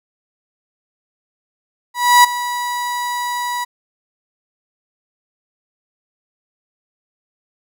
35% pulse tone with ADSR envelope, 974 Hz, B5, 24 cents flat, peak -3 dBFS, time 1.94-3.65 s, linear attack 300 ms, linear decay 11 ms, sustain -15 dB, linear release 17 ms, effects none

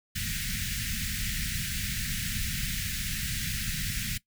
pink band-stop noise, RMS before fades -32 dBFS, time 0.15-4.18 s, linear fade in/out 10 ms, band 220 to 1600 Hz, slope 48 dB/octave, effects noise-tail reverb RT60 0.1 s tail -18 dB re dry

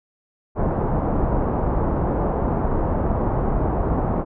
pink low-pass noise, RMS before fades -21 dBFS, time 0.55-4.25 s, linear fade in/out 50 ms, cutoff 1000 Hz, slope 24 dB/octave, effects none

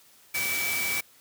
sine tone in noise, 2300 Hz, D7, 37 cents flat, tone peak -28 dBFS, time 0.34-1.01 s, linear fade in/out 10 ms, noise white, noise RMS -31 dBFS, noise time 0.34-1.01 s, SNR 0 dB, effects white hiss -57 dBFS RMS until 1.2 s + high-pass 60 Hz 12 dB/octave

